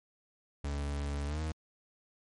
40% pulse tone with pitch glide, 71.6 to 78.53 Hz, D2 to D#2, -43 to +17 cents, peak -32 dBFS, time 0.64-1.52 s, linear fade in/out 5 ms, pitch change +160 cents, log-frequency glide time 1.26-1.41 s, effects MP3 48 kbps

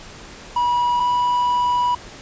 triangle tone pair in turn, 970 / 979 Hz, B5 / B5, -31 / -15 cents, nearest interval unison, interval 16 cents, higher second, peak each -14 dBFS, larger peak neither, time 0.56-1 / 1-1.95 s, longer second, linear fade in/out 5 ms, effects pink hiss -39 dBFS RMS until 2.21 s + resampled to 16000 Hz

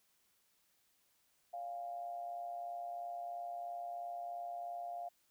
sine tone with amplitude modulation, 698.5 Hz, F5, in tune, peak -38 dBFS, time 1.53-5.09 s, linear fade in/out 10 ms, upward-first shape sine, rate 123 Hz, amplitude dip 55%, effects white hiss -75 dBFS RMS until 5.3 s

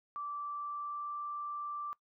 sine tone with pitch glide, 1165 to 1173.8 Hz, D6 to D6, -14 to -1 cents, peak -37 dBFS, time 0.16-1.93 s, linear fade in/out 0 ms, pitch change +13 cents, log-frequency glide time 0.37-1.2 s, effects noise-tail reverb RT60 0.1 s tail -20 dB re dry

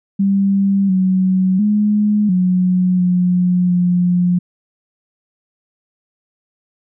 sine tone with pitch steps, 196.8 / 186.9 / 209.2 / 182.5 / 179.7 / 177.8 Hz, G3 / F#3 / G#3 / F#3 / F3 / F3, +7 / +18 / +13 / -24 / +50 / +31 cents, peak -11 dBFS, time 0.19-4.39 s, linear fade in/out 10 ms, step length 700 ms, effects none

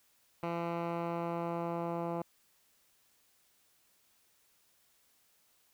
10% pulse tone with low-pass filter sweep, 169.7 Hz, F3, 49 cents flat, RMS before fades -36 dBFS, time 0.43-2.22 s, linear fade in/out 2 ms, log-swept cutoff 2000 to 970 Hz, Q 0.92, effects white hiss -70 dBFS RMS until 5.73 s

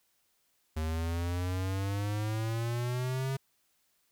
square exponential sweep, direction up, 77.78 to 136 Hz, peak -31 dBFS, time 0.76-3.37 s, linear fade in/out 10 ms, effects white hiss -73 dBFS RMS until 4.11 s

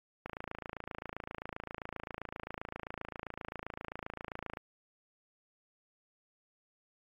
click train, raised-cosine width 0.5 ms, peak -24 dBFS, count 120, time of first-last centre 0.26-4.572 s, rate 27.6 Hz, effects AAC 32 kbps

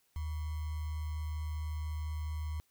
sine tone with sample-and-hold, 77.2 Hz, D#2, 13 cents flat, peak -34 dBFS, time 0.16-2.6 s, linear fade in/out 0 ms, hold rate 1050 Hz, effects white hiss -73 dBFS RMS until 2.7 s

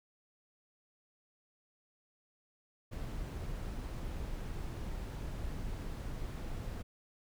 brown noise, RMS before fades -40 dBFS, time 2.91-6.83 s, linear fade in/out 20 ms, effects none

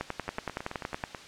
two click trains, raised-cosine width 0.5 ms, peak -21 / -16 dBFS, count 9 / 12, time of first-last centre 0.28-1.148 / 0.01-1.038 s, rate 9.22 / 10.7 Hz, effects white hiss -47 dBFS RMS until 1.27 s + low-pass 5000 Hz 12 dB/octave

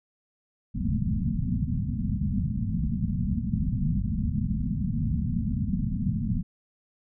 white low-pass noise, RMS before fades -27 dBFS, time 0.74-6.43 s, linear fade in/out 20 ms, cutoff 240 Hz, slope 96 dB/octave, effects none

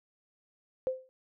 sine tone with exponential decay, 518 Hz, C5, 17 cents flat, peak -24 dBFS, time 0.87-1.09 s, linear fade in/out 0 ms, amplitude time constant 47 ms, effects none

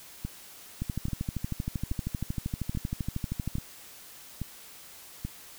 two click trains, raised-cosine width 5 ms, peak -18 / -20 dBFS, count 36 / 7, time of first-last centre 0.82-3.554 / 0.25-5.25 s, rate 12.8 / 1.2 Hz, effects white hiss -49 dBFS RMS until 5.58 s

